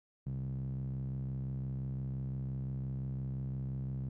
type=tone with band-pass filter; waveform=sawtooth; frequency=65.8 Hz; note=C2; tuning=10 cents sharp; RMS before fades=-38 dBFS; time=0.26-4.09 s; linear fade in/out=5 ms; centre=150 Hz; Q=6; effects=none